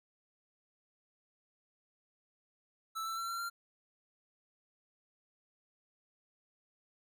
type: tone with pitch steps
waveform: square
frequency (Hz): 1318.5 / 1333.8 / 1349.3 / 1365 / 1380.9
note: E6 / E6 / E6 / F6 / F6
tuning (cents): 0 / +20 / +40 / -40 / -20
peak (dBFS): -37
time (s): 2.95-3.5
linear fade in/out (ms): 20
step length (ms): 110
effects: none